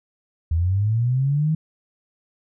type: linear sweep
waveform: sine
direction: up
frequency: 78.1 to 160.1 Hz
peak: -17 dBFS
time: 0.51-1.55 s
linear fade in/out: 5 ms
effects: none